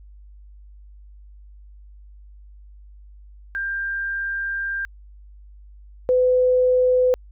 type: tone pair in turn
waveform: sine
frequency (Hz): 1591 / 504.5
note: G6 / B4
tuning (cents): +25 / +37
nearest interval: octave + minor sixth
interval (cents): 1988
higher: first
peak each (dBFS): -23 / -14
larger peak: second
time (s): 3.55-4.85 / 6.09-7.14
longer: first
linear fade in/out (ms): 0
effects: added 50 Hz sine -42 dBFS peak until 7.31 s